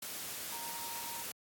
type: tone in noise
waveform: sine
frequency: 932.3 Hz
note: A#5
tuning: in tune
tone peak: -46 dBFS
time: 0.52-1.23 s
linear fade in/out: 5 ms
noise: white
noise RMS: -42 dBFS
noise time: 0.02-1.32 s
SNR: -7 dB
effects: high-pass 100 Hz 12 dB/octave + AAC 64 kbps